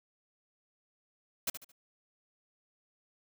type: noise with echo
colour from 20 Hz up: white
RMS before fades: -32 dBFS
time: 1.47-1.5 s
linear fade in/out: 5 ms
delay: 73 ms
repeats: 3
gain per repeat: -10 dB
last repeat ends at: 1.719 s
effects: none